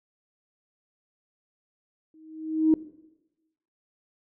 sine tone with exponential growth, 315.5 Hz, D#4, 24 cents sharp, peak -13 dBFS, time 2.14-2.74 s, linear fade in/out 2 ms, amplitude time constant 130 ms, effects noise-tail reverb RT60 1.0 s tail -18 dB re dry + tanh soft clip ceiling -9 dBFS

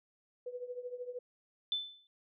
sine tone with tremolo, 493.9 Hz, B4, in tune, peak -36 dBFS, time 0.46-1.19 s, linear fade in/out 5 ms, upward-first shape triangle, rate 13 Hz, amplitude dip 85%
sine tone with exponential decay, 3520 Hz, A7, in tune, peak -28 dBFS, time 1.72-2.07 s, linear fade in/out 1 ms, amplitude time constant 74 ms
effects none

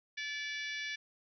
harmonic tone, 578 Hz, D5, 28 cents flat, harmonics 3 / 4 / 5 / 6 / 7 / 8 / 9 / 10, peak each -41 / -41 / -49 / -45 / -52 / -52 / -53 / -53 dBFS, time 0.17-0.96 s, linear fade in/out 10 ms, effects none

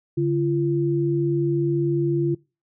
sine tone pair together, 143.59 / 341.8 Hz, D3 / F4, -39 / -37 cents, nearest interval octave + minor third, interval 1502 cents, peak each -22 / -21 dBFS, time 0.17-2.35 s, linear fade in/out 10 ms, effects noise-tail reverb RT60 0.3 s tail -24 dB re dry

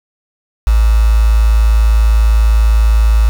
sine tone with quantisation, 55 Hz, A1, in tune, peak -6 dBFS, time 0.67-3.29 s, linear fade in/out 0 ms, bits 4, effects none

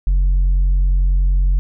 sine tone with tanh clipping, 45.42 Hz, F#1, 31 cents flat, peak -12 dBFS, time 0.07-1.59 s, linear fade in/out 0 ms, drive 2 dB, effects none

